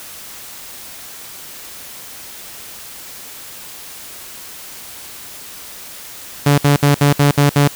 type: tone bursts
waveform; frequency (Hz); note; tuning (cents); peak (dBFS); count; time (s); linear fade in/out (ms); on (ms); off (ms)
sawtooth; 143.5; D3; -40; -5; 7; 6.46-7.678; 5; 120; 63
effects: white hiss -34 dBFS RMS until 7.75 s